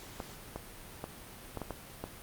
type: clicks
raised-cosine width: 1 ms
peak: -23 dBFS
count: 7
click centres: 0.202 / 0.56 / 1.041 / 1.573 / 1.617 / 1.707 / 2.04 s
effects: pink hiss -49 dBFS RMS until 2.22 s + Opus 48 kbps